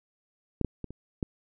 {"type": "clicks", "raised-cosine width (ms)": 3, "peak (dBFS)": [-14, -14, -22, -28, -16], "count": 5, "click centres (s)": [0.613, 0.647, 0.843, 0.906, 1.228], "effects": []}